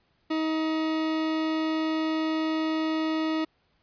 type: tone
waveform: 40% pulse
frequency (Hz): 316.5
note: D#4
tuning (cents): +30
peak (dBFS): -24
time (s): 0.3-3.45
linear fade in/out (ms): 10
effects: pink hiss -69 dBFS RMS until 3.82 s + resampled to 11025 Hz